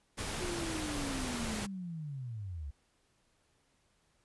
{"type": "noise", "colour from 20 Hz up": "pink", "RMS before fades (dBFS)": -38, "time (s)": [0.17, 1.67], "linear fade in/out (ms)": 20}
{"type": "linear sweep", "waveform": "sine", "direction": "down", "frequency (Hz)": [362.9, 65.41], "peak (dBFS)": -38, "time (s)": [0.4, 2.71], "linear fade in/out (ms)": 10}
{"effects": ["pink hiss -73 dBFS RMS until 4.24 s", "resampled to 24000 Hz"]}